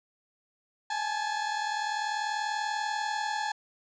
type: tone pair together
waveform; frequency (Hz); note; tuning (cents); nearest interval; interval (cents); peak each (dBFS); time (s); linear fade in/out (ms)
30% pulse; 827.8 / 868; G#5 / A5; -6 / -24; minor second; 82; -30 / -29; 0.9-3.52; 5
effects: resampled to 16000 Hz